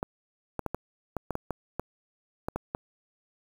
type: clicks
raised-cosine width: 1 ms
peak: -16 dBFS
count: 12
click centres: 0.029 / 0.593 / 0.663 / 0.746 / 1.167 / 1.307 / 1.354 / 1.507 / 1.796 / 2.485 / 2.56 / 2.749 s
effects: 7-bit